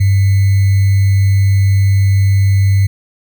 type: tone with sample-and-hold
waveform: sine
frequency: 97.9 Hz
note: G2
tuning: 2 cents flat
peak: -7 dBFS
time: 0-2.87 s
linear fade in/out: 10 ms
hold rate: 2100 Hz
effects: none